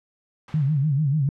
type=noise with exponential decay; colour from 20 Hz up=white; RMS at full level=-36 dBFS; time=0.48-1.22 s; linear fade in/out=2 ms; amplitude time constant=160 ms
type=tone with vibrato; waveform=sine; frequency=145.1 Hz; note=D3; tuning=21 cents flat; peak=-18 dBFS; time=0.54-1.29 s; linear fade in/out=2 ms; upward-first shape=sine; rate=6.8 Hz; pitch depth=150 cents each way
effects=low-pass 2000 Hz 12 dB/octave